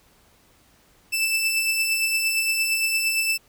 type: beating tone pair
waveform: sawtooth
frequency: 2637 / 2645.7 Hz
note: E7 / E7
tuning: 0 / +6 cents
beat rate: 8.7 Hz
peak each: -26 / -18 dBFS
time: 1.12-3.38 s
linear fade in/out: 20 ms
effects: pink hiss -58 dBFS RMS until 3.48 s